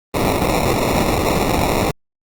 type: noise with sample-and-hold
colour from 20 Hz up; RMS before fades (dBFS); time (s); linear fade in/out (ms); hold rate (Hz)
white; -17; 0.14-1.91; 5; 1575
effects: Opus 32 kbps